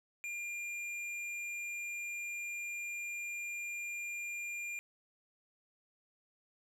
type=tone with hard clipping; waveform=sine; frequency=2400 Hz; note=D7; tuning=37 cents sharp; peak=-40 dBFS; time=0.24-4.79 s; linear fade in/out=0 ms; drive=8 dB; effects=none